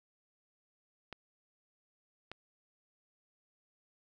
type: clicks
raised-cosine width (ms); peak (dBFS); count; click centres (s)
0.3; -27; 2; 1.127 / 2.316
effects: none